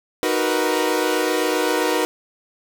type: chord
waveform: sawtooth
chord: B major seventh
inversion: first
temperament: equal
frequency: 311.1 / 370 / 466.2 / 493.9 Hz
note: D#4 / F#4 / A#4 / B4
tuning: 0 / 0 / 0 / 0 cents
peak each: -20 dBFS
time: 0.23-2.05 s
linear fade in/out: 0 ms
effects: none